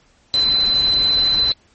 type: tone in noise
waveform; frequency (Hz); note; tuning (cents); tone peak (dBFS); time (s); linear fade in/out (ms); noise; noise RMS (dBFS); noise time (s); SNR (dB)
sine; 4038; B7; +38; -13; 0.34-1.52; 0; pink; -30; 0.34-1.52; +14
effects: pink hiss -56 dBFS RMS until 1.74 s + MP3 32 kbps